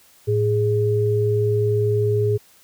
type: tone pair together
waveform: sine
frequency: 110 / 415.3 Hz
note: A2 / G#4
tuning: 0 / 0 cents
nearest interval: octave + major seventh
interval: 2300 cents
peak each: -19 dBFS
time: 0.27-2.38 s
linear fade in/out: 20 ms
effects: white hiss -53 dBFS RMS until 2.63 s